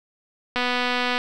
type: click train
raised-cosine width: 0.3 ms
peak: -8 dBFS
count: 154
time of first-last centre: 0.56-1.179 s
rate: 247 Hz
effects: none